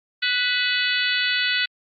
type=harmonic tone with a mistuned harmonic; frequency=493.9 Hz; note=B4; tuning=in tune; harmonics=3 / 4 / 5 / 6 / 7 / 8 / 9; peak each=-25 / -26 / -27 / -28 / -28 / -29 / -30 dBFS; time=0.22-1.66 s; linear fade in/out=10 ms; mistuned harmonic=5; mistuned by=+54 cents; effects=Opus 48 kbps